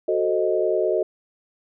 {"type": "chord", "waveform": "sine", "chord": "F# diminished seventh", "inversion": "none", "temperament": "equal", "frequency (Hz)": [370, 440, 523.3, 622.3], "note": ["F#4", "A4", "C5", "Eb5"], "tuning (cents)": [0, 0, 0, 0], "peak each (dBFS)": [-23, -24, -28, -23], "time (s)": [0.08, 1.03], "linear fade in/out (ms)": 5, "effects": []}